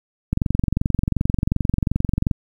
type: click train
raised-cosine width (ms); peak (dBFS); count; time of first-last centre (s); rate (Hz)
5; -6; 46; 0.33-2.312; 22.7
effects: 8-bit